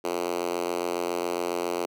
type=tone with high-pass filter; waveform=5% pulse; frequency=87.31 Hz; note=F2; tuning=in tune; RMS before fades=-29 dBFS; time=0.04-1.86 s; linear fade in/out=10 ms; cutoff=370 Hz; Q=2.3; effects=none